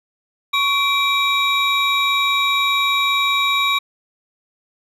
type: tone cluster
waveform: triangle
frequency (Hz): 1116 / 2338 / 3801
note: C#6 / D7 / A#7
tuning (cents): +11 / -8 / +33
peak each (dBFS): -18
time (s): 0.53-3.79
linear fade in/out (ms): 10
effects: none